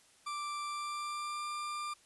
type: tone with pitch glide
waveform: 40% pulse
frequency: 1174.7 to 1191.8 Hz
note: D6 to D6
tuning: 0 to +25 cents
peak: -36 dBFS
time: 0.26-1.94 s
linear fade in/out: 10 ms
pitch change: +25 cents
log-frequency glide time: 0.66-1.46 s
effects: white hiss -64 dBFS RMS until 2.05 s + resampled to 24000 Hz